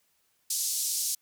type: band-pass noise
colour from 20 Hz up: pink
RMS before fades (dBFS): -30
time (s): 0.5-1.15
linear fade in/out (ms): 5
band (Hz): 5100 to 13000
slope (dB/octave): 24
effects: white hiss -71 dBFS RMS until 1.21 s